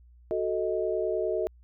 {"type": "chord", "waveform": "sine", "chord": "D# diminished", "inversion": "first", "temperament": "equal with one note detuned", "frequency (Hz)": [370, 440, 628.8], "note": ["F#4", "A4", "D#5"], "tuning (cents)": [0, 0, 18], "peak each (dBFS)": -30, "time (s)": [0.31, 1.47], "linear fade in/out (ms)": 0, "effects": ["added 60 Hz sine -52 dBFS peak until 1.63 s"]}